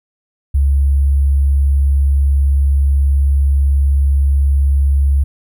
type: tone with sample-and-hold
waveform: sine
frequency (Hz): 69.3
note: C#2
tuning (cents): 0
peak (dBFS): -9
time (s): 0.54-5.24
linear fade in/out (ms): 10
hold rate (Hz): 11025
effects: none